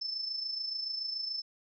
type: tone with amplitude modulation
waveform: sine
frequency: 5274 Hz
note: E8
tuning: in tune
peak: -31 dBFS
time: 0.01-1.42 s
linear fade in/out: 10 ms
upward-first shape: sine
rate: 27 Hz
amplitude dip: 55%
effects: none